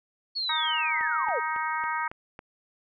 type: linear sweep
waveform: sine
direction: down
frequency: 4435 to 395.3 Hz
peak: -27 dBFS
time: 0.35-1.4 s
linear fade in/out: 20 ms
type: harmonic tone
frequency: 313.6 Hz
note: D#4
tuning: 14 cents sharp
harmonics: 3 / 4 / 5 / 6 / 7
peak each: -30 / -32 / -34 / -36 / -37 dBFS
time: 0.49-2.08 s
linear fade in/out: 5 ms
type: click train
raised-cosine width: 0.5 ms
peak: -26 dBFS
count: 6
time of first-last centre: 1.01-2.391 s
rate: 3.62 Hz
effects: none